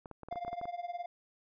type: clicks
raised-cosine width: 1 ms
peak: -31 dBFS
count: 11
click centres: 0.058 / 0.113 / 0.233 / 0.286 / 0.326 / 0.358 / 0.449 / 0.48 / 0.53 / 0.614 / 0.655 s
type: tone with tremolo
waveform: triangle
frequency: 700 Hz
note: F5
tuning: 4 cents sharp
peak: -31 dBFS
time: 0.31-1.06 s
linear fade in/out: 5 ms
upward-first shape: triangle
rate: 19 Hz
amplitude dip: 95%
effects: resampled to 11025 Hz